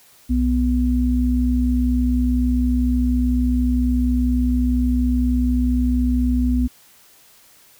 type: tone pair together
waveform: sine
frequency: 62.1 / 248.4 Hz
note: B1 / B3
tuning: +10 / +10 cents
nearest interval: 2 octaves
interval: 2400 cents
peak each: -18 dBFS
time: 0.29-6.68 s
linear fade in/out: 20 ms
effects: white hiss -51 dBFS RMS until 7.79 s